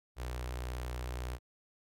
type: tone with notch filter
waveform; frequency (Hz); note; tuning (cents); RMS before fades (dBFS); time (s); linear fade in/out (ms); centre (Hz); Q
sawtooth; 61.74; B1; 0; -39; 0.16-1.39; 50; 200; 0.8
effects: AAC 64 kbps